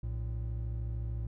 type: tone pair together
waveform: triangle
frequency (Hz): 60.1 / 113.45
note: B1 / A#2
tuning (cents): -46 / -47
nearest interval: major seventh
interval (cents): 1099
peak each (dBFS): -33 / -35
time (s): 0.03-1.27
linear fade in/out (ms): 5
effects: none